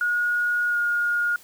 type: tone with pitch glide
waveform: sine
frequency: 1444 to 1427.4 Hz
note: F#6 to F6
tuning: -43 to +37 cents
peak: -20 dBFS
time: 0.01-1.36 s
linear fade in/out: 2 ms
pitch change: -20 cents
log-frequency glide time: 0.69-0.77 s
effects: white hiss -50 dBFS RMS until 1.43 s